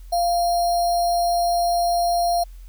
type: tone with sample-and-hold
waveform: sine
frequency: 695 Hz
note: F5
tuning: 9 cents flat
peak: -17 dBFS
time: 0.12-2.44 s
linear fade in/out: 10 ms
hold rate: 4900 Hz
effects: added 43 Hz sine -37 dBFS peak until 2.68 s + white hiss -58 dBFS RMS until 2.68 s